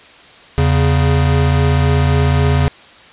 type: tone pair together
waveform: square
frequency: 82.41 / 138.59 Hz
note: E2 / C#3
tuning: 0 / 0 cents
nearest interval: major sixth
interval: 900 cents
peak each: -14 dBFS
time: 0.58-2.68 s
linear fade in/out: 0 ms
effects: white hiss -41 dBFS RMS until 3.12 s + resampled to 8000 Hz